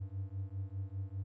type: beating tone pair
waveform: triangle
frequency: 94.4 / 99.4 Hz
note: F#2 / G2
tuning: +35 / +25 cents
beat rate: 5 Hz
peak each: -39 / -39 dBFS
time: 0-1.24 s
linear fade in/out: 20 ms
effects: none